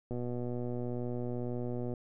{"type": "click train", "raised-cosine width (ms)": 2, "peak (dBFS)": -25, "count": 224, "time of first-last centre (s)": [0.11, 1.938], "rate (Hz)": 122, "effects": []}